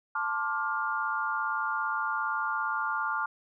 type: chord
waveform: sine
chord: D minor seventh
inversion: second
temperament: just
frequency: 881 / 1057.2 / 1174.7 / 1409.6 Hz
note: A5 / C6 / D6 / F6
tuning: +2 / +18 / 0 / +16 cents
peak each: -34 / -37 / -33 / -31 dBFS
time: 0.15-3.26 s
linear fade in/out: 5 ms
effects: none